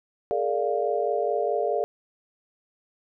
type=chord; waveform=sine; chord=Bb dominant seventh; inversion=third; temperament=equal with one note detuned; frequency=415.3 / 460 / 587.3 / 698.5 Hz; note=Ab4 / Bb4 / D5 / F5; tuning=0 / -23 / 0 / 0 cents; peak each=-28 dBFS; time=0.31-1.84 s; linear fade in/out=0 ms; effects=none